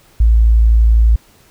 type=tone; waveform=sine; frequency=56 Hz; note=A1; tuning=31 cents sharp; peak=-6 dBFS; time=0.2-1.16 s; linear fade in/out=5 ms; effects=pink hiss -49 dBFS RMS until 1.5 s